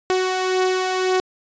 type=beating tone pair; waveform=sawtooth; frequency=370 / 371.9 Hz; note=F#4 / F#4; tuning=0 / +9 cents; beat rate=1.9 Hz; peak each=-22 / -15 dBFS; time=0.1-1.2 s; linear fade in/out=0 ms; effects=resampled to 16000 Hz